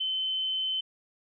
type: tone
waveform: sine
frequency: 3063 Hz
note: G7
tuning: 41 cents flat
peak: -27 dBFS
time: 0-0.81 s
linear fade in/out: 10 ms
effects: none